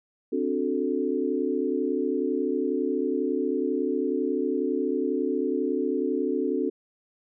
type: chord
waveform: sine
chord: D dominant seventh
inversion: third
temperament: equal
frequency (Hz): 261.6 / 293.7 / 370 / 440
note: C4 / D4 / F#4 / A4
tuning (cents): 0 / 0 / 0 / 0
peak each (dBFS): -29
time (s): 0.32-6.7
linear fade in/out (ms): 10
effects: none